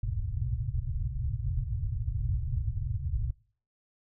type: low-pass noise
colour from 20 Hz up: white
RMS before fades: -31 dBFS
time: 0.03-3.31 s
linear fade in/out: 5 ms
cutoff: 130 Hz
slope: 96 dB/octave
effects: noise-tail reverb RT60 0.5 s tail -24 dB re dry